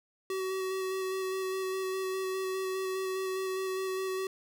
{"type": "tone with vibrato", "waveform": "square", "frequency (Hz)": 378.4, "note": "F#4", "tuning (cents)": 39, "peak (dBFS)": -32, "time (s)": [0.3, 4.27], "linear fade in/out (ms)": 2, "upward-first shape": "square", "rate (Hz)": 4.9, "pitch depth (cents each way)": 11, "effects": []}